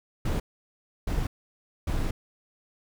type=noise bursts at uneven times; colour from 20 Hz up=brown; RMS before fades=-27 dBFS; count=3; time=0.25-0.4 / 1.07-1.27 / 1.87-2.11 s; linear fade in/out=5 ms; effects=none